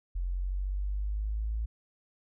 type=linear sweep; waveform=sine; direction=up; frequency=43.65 to 55.5 Hz; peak=-29 dBFS; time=0.15-1.66 s; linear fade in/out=10 ms; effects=none